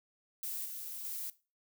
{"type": "noise with level steps", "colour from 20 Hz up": "violet", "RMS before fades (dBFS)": [-39, -43, -40], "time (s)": [0.43, 1.3], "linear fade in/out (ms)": 2, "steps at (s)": [0.65, 1.04], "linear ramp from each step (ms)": 10, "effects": ["noise-tail reverb RT60 0.3 s tail -18 dB re dry"]}